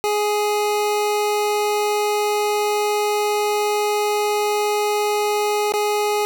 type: tone with dropouts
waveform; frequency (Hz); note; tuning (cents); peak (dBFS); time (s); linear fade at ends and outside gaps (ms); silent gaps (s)
25% pulse; 417.1; G#4; +7; -14; 0.04-6.25; 0; 5.721-5.738
effects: none